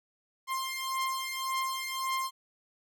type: beating tone pair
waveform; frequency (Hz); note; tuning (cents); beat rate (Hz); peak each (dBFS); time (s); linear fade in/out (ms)
sawtooth; 1054 / 1055.8; C6 / C6; +12 / +15; 1.8; -31 / -30; 0.47-2.31; 50
effects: none